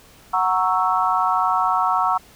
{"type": "chord", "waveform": "sine", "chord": "F# dominant seventh", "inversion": "none", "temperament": "equal", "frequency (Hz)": [740, 932.3, 1108.7, 1318.5], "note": ["F#5", "A#5", "C#6", "E6"], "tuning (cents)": [0, 0, 0, 0], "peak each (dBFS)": -22, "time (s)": [0.33, 2.18], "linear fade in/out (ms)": 10, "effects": ["pink hiss -49 dBFS RMS until 2.35 s"]}